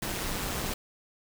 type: noise with amplitude modulation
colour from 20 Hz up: pink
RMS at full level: -30 dBFS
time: 0.02-0.74 s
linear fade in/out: 5 ms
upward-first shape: sine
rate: 195 Hz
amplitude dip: 60%
effects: none